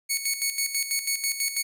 10% pulse tone with tremolo, 2217 Hz, C#7, in tune, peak -14 dBFS, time 0.09-1.63 s, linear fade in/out 20 ms, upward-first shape square, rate 6.1 Hz, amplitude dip 65%, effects none

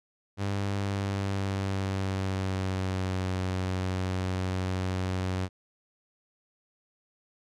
sawtooth tone with pitch glide, 99.6 to 92.93 Hz, G2 to F#2, +28 to +8 cents, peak -24 dBFS, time 0.37-5.49 s, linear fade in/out 50 ms, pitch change -120 cents, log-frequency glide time 0.7-3.31 s, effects low-pass 7000 Hz 12 dB/octave

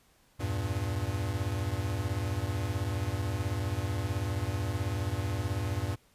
square chord, E diminished, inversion none, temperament equal, 82.41 / 98 / 116.54 Hz, E2 / G2 / Bb2, 0 / 0 / 0 cents, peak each -37 / -33 / -36 dBFS, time 0.39-5.96 s, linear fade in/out 20 ms, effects pink hiss -65 dBFS RMS until 6.14 s + resampled to 32000 Hz

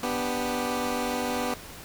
15% pulse chord, G major, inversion first, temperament equal, 246.9 / 293.7 / 392 Hz, B3 / D4 / G4, 0 / 0 / 0 cents, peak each -22 / -28 / -28 dBFS, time 0.03-1.54 s, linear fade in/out 2 ms, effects pink hiss -43 dBFS RMS until 1.84 s

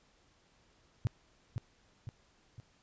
sine tone with echo, 114.1 Hz, A#2, 37 cents flat, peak -26 dBFS, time 1.05-1.07 s, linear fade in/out 0 ms, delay 510 ms, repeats 3, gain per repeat -6 dB, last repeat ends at 2.6 s, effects pink hiss -68 dBFS RMS until 2.82 s + resampled to 16000 Hz

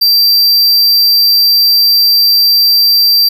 square tone, 4699 Hz, D8, in tune, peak -6 dBFS, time 0.01-3.29 s, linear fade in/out 10 ms, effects none

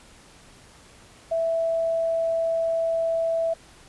sine tone, 659.3 Hz, E5, in tune, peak -21 dBFS, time 1.31-3.54 s, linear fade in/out 10 ms, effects pink hiss -51 dBFS RMS until 3.88 s + resampled to 24000 Hz

